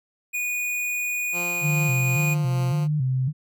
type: tone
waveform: square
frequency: 2460 Hz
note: D#7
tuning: 20 cents flat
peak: -25 dBFS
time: 0.33-2.35 s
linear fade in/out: 20 ms
type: tone with tremolo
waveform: 10% pulse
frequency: 175 Hz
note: F3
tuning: 4 cents sharp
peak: -22 dBFS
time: 1.32-2.88 s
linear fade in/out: 50 ms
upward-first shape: triangle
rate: 2.5 Hz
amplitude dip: 40%
type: tone with vibrato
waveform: sine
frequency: 140 Hz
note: C#3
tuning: 18 cents sharp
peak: -20 dBFS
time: 1.61-3.33 s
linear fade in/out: 50 ms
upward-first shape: square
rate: 1.8 Hz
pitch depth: 130 cents each way
effects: none